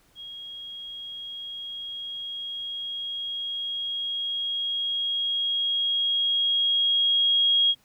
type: tone with level ramp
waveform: sine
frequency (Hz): 3280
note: G#7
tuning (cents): -22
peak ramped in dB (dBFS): -37 to -17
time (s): 0.15-7.75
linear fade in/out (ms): 50
effects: pink hiss -62 dBFS RMS until 7.84 s